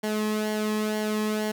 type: tone with flanger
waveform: sawtooth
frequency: 213.8 Hz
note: A3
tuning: 49 cents flat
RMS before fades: -27 dBFS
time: 0.03-1.52 s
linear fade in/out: 10 ms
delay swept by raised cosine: 0.79 to 1.4 ms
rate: 2.1 Hz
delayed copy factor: -0.6
effects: 9-bit